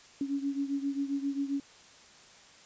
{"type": "beating tone pair", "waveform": "sine", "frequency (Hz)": [277.2, 284.7], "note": ["C#4", "C#4"], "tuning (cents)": [0, 46], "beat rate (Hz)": 7.5, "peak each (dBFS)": [-31, -35], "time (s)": [0.21, 1.6], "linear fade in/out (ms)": 2, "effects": ["white hiss -55 dBFS RMS until 2.65 s", "resampled to 16000 Hz"]}